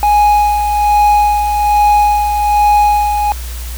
triangle tone with tremolo, 830.6 Hz, G#5, in tune, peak -4 dBFS, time 0.03-3.32 s, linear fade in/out 0 ms, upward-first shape sine, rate 1.2 Hz, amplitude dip 50%, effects added 60 Hz sine -21 dBFS peak until 3.77 s + white hiss -31 dBFS RMS until 3.77 s

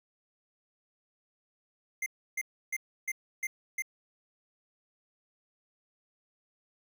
square tone bursts, 2093 Hz, C7, in tune, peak -31 dBFS, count 6, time 2.02-3.822 s, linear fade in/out 5 ms, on 42 ms, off 310 ms, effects none

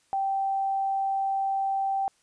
sine tone, 780 Hz, G5, 9 cents flat, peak -24 dBFS, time 0.13-2.08 s, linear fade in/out 0 ms, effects white hiss -66 dBFS RMS until 2.22 s + resampled to 22050 Hz

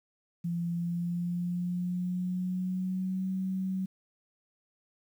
sine tone with pitch glide, 171.1 to 188.75 Hz, F3 to F#3, -35 to +35 cents, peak -29 dBFS, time 0.44-3.86 s, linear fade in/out 10 ms, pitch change +170 cents, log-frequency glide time 0.74-3.3 s, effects 10-bit

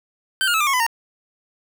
25% pulse tone with pitch steps, 1549 / 1420.4 / 1302.5 / 1194.4 / 1095.3 / 1004.4 / 921 Hz, G6 / F6 / E6 / D6 / C#6 / B5 / A#5, -21 / +29 / -21 / +29 / -21 / +29 / -21 cents, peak -13 dBFS, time 0.41-0.865 s, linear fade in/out 0 ms, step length 65 ms, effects none

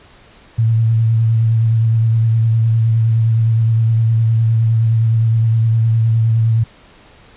sine tone with vibrato, 113 Hz, A2, 47 cents sharp, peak -10 dBFS, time 0.58-6.64 s, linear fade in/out 10 ms, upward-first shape sine, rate 9.7 Hz, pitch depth 26 cents each way, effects pink hiss -45 dBFS RMS until 7.36 s + resampled to 8000 Hz

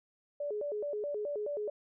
sine tone with vibrato, 493.9 Hz, B4, in tune, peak -33 dBFS, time 0.4-1.7 s, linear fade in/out 5 ms, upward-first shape square, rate 4.7 Hz, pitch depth 280 cents each way, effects none

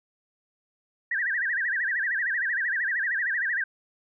sine tone with vibrato, 1748 Hz, A6, 12 cents flat, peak -24 dBFS, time 1.11-3.64 s, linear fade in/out 5 ms, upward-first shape sine, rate 13 Hz, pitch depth 200 cents each way, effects none

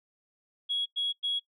sine tone bursts, 3328 Hz, G#7, 3 cents sharp, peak -26 dBFS, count 3, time 0.69-1.398 s, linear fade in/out 20 ms, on 170 ms, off 99 ms, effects noise-tail reverb RT60 0.1 s tail -22 dB re dry + tanh soft clip ceiling -22 dBFS

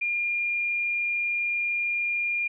sine tone, 2409 Hz, D7, 43 cents sharp, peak -24 dBFS, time 0.01-2.48 s, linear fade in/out 10 ms, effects none

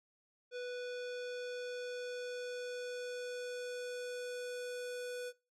square tone with low-pass filter sweep, 493.4 Hz, B4, 2 cents flat, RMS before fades -42 dBFS, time 0.51-5.33 s, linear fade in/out 50 ms, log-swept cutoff 4500 to 10000 Hz, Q 1.1, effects noise-tail reverb RT60 0.3 s tail -23 dB re dry

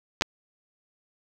clicks, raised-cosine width 0.2 ms, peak -6 dBFS, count 2, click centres 0.211 / 0.221 s, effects none

